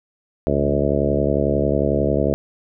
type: harmonic tone with a mistuned harmonic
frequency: 71.1 Hz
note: C#2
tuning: 45 cents sharp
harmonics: 1 / 2 / 3 / 4 / 5 / 6 / 7 / 8 / 9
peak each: -25 / -25 / -25 / -25 / -25 / -25 / -25 / -25 / -25 dBFS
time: 0.47-2.34 s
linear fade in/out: 0 ms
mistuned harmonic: 2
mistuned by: -28 cents
effects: none